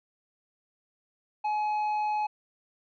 triangle tone with tanh clipping, 846 Hz, G#5, 32 cents sharp, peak -27 dBFS, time 1.44-2.27 s, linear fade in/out 10 ms, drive 10 dB, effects none

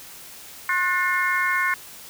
harmonic tone with a mistuned harmonic, 356.8 Hz, F4, 37 cents sharp, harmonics 3 / 4 / 5 / 6, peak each -25 / -25 / -25 / -25 dBFS, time 0.69-1.74 s, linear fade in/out 2 ms, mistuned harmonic 4, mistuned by +50 cents, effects white hiss -42 dBFS RMS until 2.09 s

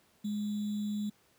sine tone with sample-and-hold, 208.4 Hz, G#3, 6 cents sharp, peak -31 dBFS, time 0.24-1.1 s, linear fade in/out 10 ms, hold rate 3675 Hz, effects pink hiss -67 dBFS RMS until 1.38 s + high-pass 100 Hz 12 dB/octave

